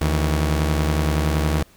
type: tone pair together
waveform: sawtooth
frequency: 74.7 / 160.08 Hz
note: D2 / D#3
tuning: +30 / +50 cents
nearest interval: octave + minor second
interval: 1320 cents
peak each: -15 / -20 dBFS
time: 0.01-1.63 s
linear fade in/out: 5 ms
effects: pink hiss -53 dBFS RMS until 1.76 s